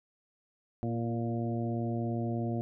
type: harmonic tone with a mistuned harmonic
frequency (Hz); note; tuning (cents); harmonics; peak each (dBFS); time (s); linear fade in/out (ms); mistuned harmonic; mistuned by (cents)
117; A#2; +7; 1 / 2 / 3 / 4 / 5 / 6; -33 / -34 / -38 / -45 / -43 / -42; 0.83-2.61; 0; 3; -26
effects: none